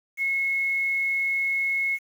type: tone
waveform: sine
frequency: 2178 Hz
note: C#7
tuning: 31 cents flat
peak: -22 dBFS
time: 0.17-1.99 s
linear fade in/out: 50 ms
effects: 8-bit